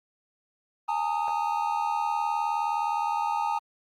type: chord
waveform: triangle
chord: Ab suspended second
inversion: none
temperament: equal with one note detuned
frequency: 830.6 / 910 / 1244.5 Hz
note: Ab5 / Bb5 / Eb6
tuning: 0 / -42 / 0 cents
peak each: -27 / -26 / -32 dBFS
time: 0.88-3.59 s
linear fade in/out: 10 ms
effects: Opus 32 kbps